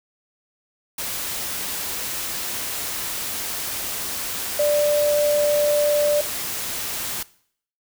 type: tone in noise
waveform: sine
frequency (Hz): 589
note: D5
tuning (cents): +5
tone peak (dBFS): -16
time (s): 4.59-6.21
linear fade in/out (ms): 5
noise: white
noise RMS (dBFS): -28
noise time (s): 0.98-7.23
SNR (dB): +9
effects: noise-tail reverb RT60 0.6 s tail -20 dB re dry